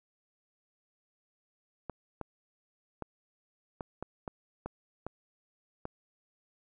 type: clicks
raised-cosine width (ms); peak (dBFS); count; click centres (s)
1; -23; 9; 1.897 / 2.213 / 3.023 / 3.808 / 4.026 / 4.278 / 4.66 / 5.066 / 5.854
effects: none